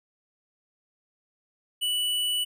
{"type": "tone", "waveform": "square", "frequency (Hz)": 2960, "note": "F#7", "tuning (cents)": 0, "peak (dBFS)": -25, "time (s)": [1.81, 2.45], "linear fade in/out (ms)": 20, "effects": []}